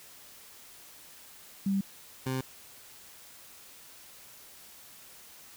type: tone pair in turn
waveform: sine / 20% pulse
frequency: 196 / 130.81 Hz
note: G3 / C3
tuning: 0 / 0 cents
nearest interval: perfect fifth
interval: 700 cents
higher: first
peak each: -25 dBFS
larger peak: neither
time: 1.66-1.81 / 2.26-2.41 s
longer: neither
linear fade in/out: 5 ms
effects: white hiss -52 dBFS RMS until 5.56 s